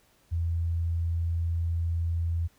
sine tone, 83.9 Hz, E2, 31 cents sharp, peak -25 dBFS, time 0.31-2.48 s, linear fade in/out 20 ms, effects pink hiss -64 dBFS RMS until 2.58 s

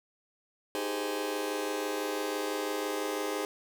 sawtooth chord, Ab major seventh, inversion second, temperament just, 311.5 / 389.3 / 415.3 / 519.1 Hz, Eb4 / G4 / Ab4 / C5, +2 / -12 / 0 / -14 cents, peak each -33 / -35 / -31 / -33 dBFS, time 0.75-3.45 s, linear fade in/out 0 ms, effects none

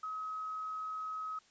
sine tone with quantisation, 1274 Hz, D#6, 41 cents sharp, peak -37 dBFS, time 0.03-1.39 s, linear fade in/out 5 ms, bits 11, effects white hiss -66 dBFS RMS until 1.5 s + resampled to 16000 Hz

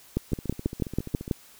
two click trains, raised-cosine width 3 ms, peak -22 / -11 dBFS, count 15 / 8, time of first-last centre 0.32-1.279 / 0.17-1.312 s, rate 14.6 / 6.13 Hz, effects white hiss -53 dBFS RMS until 1.59 s

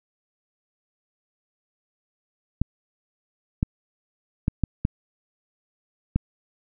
clicks, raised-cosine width 5 ms, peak -8 dBFS, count 6, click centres 2.616 / 3.629 / 4.481 / 4.637 / 4.851 / 6.16 s, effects none

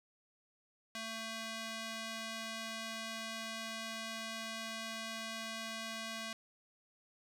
square tone with band-pass filter, 224 Hz, A3, 31 cents sharp, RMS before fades -43 dBFS, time 0.95-6.33 s, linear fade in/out 2 ms, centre 3600 Hz, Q 0.62, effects none

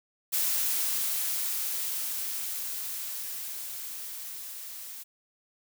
blue noise with level ramp, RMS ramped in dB -27 to -42 dBFS, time 0.32-5.04 s, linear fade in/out 20 ms, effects none

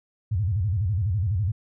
sine tone with vibrato, 97 Hz, G2, 18 cents flat, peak -21 dBFS, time 0.31-1.52 s, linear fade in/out 10 ms, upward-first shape square, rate 12 Hz, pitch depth 200 cents each way, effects none

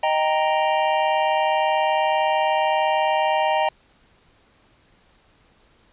square chord, Eb major, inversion none, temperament equal, 622.3 / 784 / 932.3 Hz, Eb5 / G5 / Bb5, 0 / 0 / 0 cents, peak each -23 dBFS, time 0.03-3.69 s, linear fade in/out 5 ms, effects pink hiss -58 dBFS RMS until 5.92 s + resampled to 8000 Hz

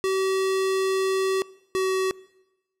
square tone pair in turn, 382.1 / 378.1 Hz, G4 / F#4, -44 / +38 cents, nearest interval unison, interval 18 cents, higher first, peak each -22 / -22 dBFS, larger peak neither, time 0.04-1.42 / 1.75-2.11 s, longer first, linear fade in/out 0 ms, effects noise-tail reverb RT60 1.0 s tail -22 dB re dry + low-pass 11000 Hz 12 dB/octave

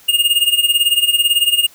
square tone with tremolo, 2839 Hz, F7, 28 cents sharp, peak -9 dBFS, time 0.08-1.67 s, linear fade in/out 10 ms, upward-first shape sine, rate 18 Hz, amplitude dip 80%, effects white hiss -46 dBFS RMS until 1.74 s

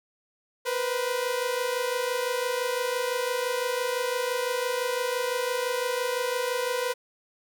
sawtooth tone pair together, 482.4 / 508.3 Hz, B4 / B4, -41 / +50 cents, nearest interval minor second, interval 91 cents, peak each -25 dBFS, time 0.65-6.94 s, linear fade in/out 20 ms, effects 9-bit

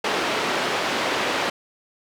pink band-pass noise, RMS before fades -24 dBFS, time 0.04-1.5 s, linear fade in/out 5 ms, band 350 to 3700 Hz, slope 12 dB/octave, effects none

